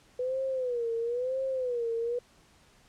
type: tone with vibrato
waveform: sine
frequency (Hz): 493.9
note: B4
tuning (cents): 0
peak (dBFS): -28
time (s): 0.19-2.19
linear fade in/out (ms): 5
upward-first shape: sine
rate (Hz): 1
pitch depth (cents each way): 130
effects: pink hiss -61 dBFS RMS until 2.88 s + low-pass 9000 Hz 12 dB/octave